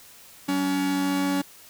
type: tone pair together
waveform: 45% pulse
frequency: 188.35 / 282.2 Hz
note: F#3 / C#4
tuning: +31 / +31 cents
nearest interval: perfect fifth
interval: 700 cents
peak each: -30 / -23 dBFS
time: 0.48-1.42 s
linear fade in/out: 10 ms
effects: white hiss -49 dBFS RMS until 1.69 s